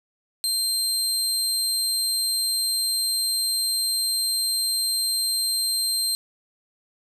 25% pulse tone, 4160 Hz, C8, 11 cents flat, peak -17 dBFS, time 0.44-6.15 s, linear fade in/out 0 ms, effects none

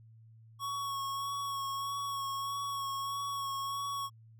square tone with vibrato, 1108.7 Hz, C#6, in tune, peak -35 dBFS, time 0.59-4.1 s, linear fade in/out 50 ms, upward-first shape sine, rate 1.6 Hz, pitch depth 21 cents each way, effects added 112 Hz sine -54 dBFS peak until 4.39 s

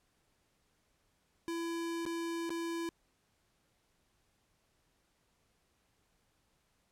square tone with dropouts, 335.1 Hz, E4, 29 cents sharp, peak -36 dBFS, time 1.48-2.89 s, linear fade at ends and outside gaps 0 ms, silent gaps 2.053-2.063 / 2.494-2.504 s, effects pink hiss -75 dBFS RMS until 6.91 s + low-pass 12000 Hz 12 dB/octave

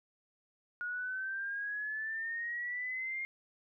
sine exponential sweep, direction up, 1441 to 2131 Hz, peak -35 dBFS, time 0.81-3.25 s, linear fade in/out 0 ms, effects none

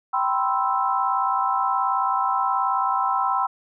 sine chord, C major seventh, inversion second, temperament equal with one note detuned, 779.9 / 987.8 / 1046.5 / 1318.5 Hz, G5 / B5 / C6 / E6, -9 / 0 / 0 / 0 cents, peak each -25 dBFS, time 0.13-3.47 s, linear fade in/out 10 ms, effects none

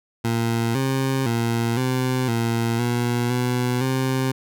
20% pulse tone with pitch steps, 115.8 / 133.7 / 116.5 / 128.4 / 116 / 120.4 / 124 / 131.3 Hz, A#2 / C3 / A#2 / C3 / A#2 / B2 / B2 / C3, -11 / +38 / -1 / -32 / -8 / -44 / +7 / +6 cents, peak -15 dBFS, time 0.24-4.32 s, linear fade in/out 10 ms, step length 510 ms, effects none

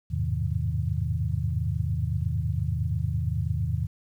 sine tone cluster, 81.6 / 98.6 / 107.4 / 129.1 / 157.3 Hz, E2 / G2 / A2 / C3 / D#3, -17 / +11 / -41 / -23 / +19 cents, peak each -29 / -34 / -30 / -31 / -32 dBFS, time 0.1-3.87 s, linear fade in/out 20 ms, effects 10-bit

